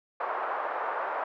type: band-pass noise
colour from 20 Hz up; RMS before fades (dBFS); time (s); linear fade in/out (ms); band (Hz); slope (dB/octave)
white; -32; 0.2-1.24; 5; 510 to 1300; 24
effects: none